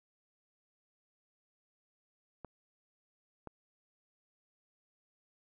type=clicks; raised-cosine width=1 ms; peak=-30 dBFS; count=2; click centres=2.447 / 3.473 s; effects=none